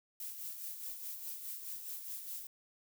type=noise with tremolo; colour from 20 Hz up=violet; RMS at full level=-42 dBFS; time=0.2-2.47 s; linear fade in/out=2 ms; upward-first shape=sine; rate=4.8 Hz; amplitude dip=50%; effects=none